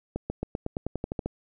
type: accelerating click train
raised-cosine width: 2 ms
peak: -16 dBFS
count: 12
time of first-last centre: 0.16-1.26 s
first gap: 140 ms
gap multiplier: 0.93
effects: none